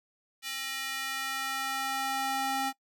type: tone with high-pass filter sweep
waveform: square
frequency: 268 Hz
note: C4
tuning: 42 cents sharp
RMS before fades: -33 dBFS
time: 0.42-2.73 s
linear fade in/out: 50 ms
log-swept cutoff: 2600 to 580 Hz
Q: 1.2
effects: noise-tail reverb RT60 0.1 s tail -22 dB re dry